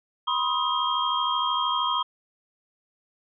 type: tone cluster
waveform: sine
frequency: 980 / 1053 / 1255 / 3220 Hz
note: B5 / C6 / D#6 / G7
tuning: -14 / +11 / +15 / +46 cents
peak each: -28 dBFS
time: 0.27-2.03 s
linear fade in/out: 10 ms
effects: none